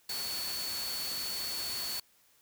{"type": "tone in noise", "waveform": "sine", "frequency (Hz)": 4435, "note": "C#8", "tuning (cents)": 0, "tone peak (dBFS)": -36, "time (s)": [0.09, 2], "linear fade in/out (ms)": 5, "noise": "white", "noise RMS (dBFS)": -39, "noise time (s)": [0.09, 2], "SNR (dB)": 0, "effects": ["white hiss -66 dBFS RMS until 2.41 s"]}